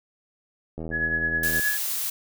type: click train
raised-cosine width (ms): 2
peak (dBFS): -21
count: 67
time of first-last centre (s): 0.78-1.596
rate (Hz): 80.9
type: tone with tremolo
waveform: sine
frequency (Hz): 1689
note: G#6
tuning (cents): +29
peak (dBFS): -20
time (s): 0.91-1.78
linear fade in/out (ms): 50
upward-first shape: triangle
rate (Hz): 9.5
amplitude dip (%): 60
type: noise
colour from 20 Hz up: blue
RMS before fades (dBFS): -28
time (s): 1.43-2.1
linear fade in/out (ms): 5
effects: none